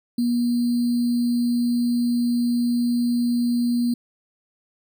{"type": "tone with sample-and-hold", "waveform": "sine", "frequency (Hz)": 240.3, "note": "B3", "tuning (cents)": -47, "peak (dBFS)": -18, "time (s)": [0.18, 3.94], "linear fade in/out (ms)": 5, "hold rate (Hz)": 4410, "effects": []}